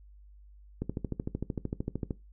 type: click train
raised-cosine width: 3 ms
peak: -19 dBFS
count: 18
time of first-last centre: 0.82-2.108 s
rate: 13.2 Hz
effects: noise-tail reverb RT60 0.2 s tail -18 dB re dry + added 50 Hz sine -51 dBFS peak until 2.32 s